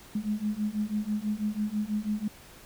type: beating tone pair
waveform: sine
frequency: 207.7 / 213.8 Hz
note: G#3 / A3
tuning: 0 / -49 cents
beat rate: 6.1 Hz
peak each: -31 / -30 dBFS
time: 0.15-2.28 s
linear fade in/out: 5 ms
effects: pink hiss -51 dBFS RMS until 2.65 s